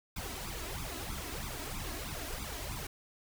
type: noise with flanger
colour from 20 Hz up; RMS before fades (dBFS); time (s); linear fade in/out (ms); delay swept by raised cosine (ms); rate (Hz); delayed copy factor
pink; -40; 0.16-2.87; 5; 0.81 to 3.11; 3.1; +0.9
effects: none